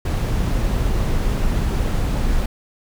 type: noise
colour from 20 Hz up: brown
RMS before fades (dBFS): -19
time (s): 0.05-2.46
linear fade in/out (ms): 5
effects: none